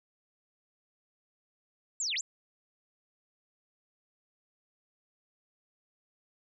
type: linear two-way sweep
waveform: sine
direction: down then up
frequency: 7770 to 1887 to 7770 Hz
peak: -30 dBFS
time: 2-2.21 s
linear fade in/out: 2 ms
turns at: 2.15 s
effects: none